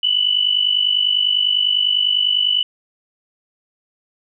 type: tone pair together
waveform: sine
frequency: 2950 / 3000 Hz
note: F#7 / F#7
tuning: -6 / +23 cents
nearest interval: unison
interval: 29 cents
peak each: -17 dBFS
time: 0.03-2.63 s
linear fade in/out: 5 ms
effects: none